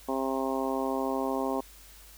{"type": "harmonic tone", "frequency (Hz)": 133.3, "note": "C3", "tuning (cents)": 33, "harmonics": [2, 3, 4, 5, 6, 7, 8], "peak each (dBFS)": [-32, -34, -35, -36, -37, -37, -38], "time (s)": [0.08, 1.61], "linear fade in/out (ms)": 10, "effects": ["added 50 Hz sine -53 dBFS peak until 2.17 s", "white hiss -53 dBFS RMS until 2.17 s"]}